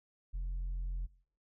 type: tone with tanh clipping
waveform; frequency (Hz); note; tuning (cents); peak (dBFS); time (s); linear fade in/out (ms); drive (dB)
sine; 43.65; F1; 0; -35; 0.33-1.07; 20; 2
effects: noise-tail reverb RT60 0.6 s tail -22 dB re dry